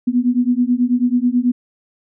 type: beating tone pair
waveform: sine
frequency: 241.3 / 250.5 Hz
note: B3 / B3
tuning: -40 / +25 cents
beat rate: 9.2 Hz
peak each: -16 dBFS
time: 0.07-1.52 s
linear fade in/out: 10 ms
effects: none